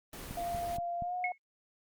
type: noise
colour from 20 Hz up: pink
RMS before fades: -44 dBFS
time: 0.13-0.77 s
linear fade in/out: 2 ms
type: click train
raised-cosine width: 5 ms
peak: -29 dBFS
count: 4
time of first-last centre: 0.31-1.023 s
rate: 4.21 Hz
type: tone with pitch glide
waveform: sine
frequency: 693 to 723.7 Hz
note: F5 to F#5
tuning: -14 to -39 cents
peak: -33 dBFS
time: 0.37-1.32 s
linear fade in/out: 2 ms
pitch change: +75 cents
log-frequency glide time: 1-1.15 s
type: tone with exponential decay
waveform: sine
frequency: 2183 Hz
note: C#7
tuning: 27 cents flat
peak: -27 dBFS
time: 1.24-1.38 s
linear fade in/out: 2 ms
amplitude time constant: 30 ms
effects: Opus 24 kbps